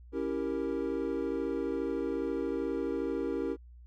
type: chord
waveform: triangle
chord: C# diminished seventh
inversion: none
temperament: equal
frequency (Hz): 277.2 / 329.6 / 392 / 466.2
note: C#4 / E4 / G4 / Bb4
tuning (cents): 0 / 0 / 0 / 0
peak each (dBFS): -34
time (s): 0.12-3.57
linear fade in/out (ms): 50
effects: added 60 Hz sine -49 dBFS peak until 3.86 s